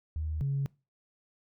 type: tone pair in turn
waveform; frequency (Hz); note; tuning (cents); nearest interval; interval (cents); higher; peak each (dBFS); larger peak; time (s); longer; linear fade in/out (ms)
sine; 77.78 / 138.59; D#2 / C#3; 0 / 0; minor seventh; 1000; second; -30 / -26; second; 0.16-0.41 / 0.41-0.66; neither; 0
effects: noise-tail reverb RT60 0.3 s tail -24 dB re dry + tanh soft clip ceiling -23 dBFS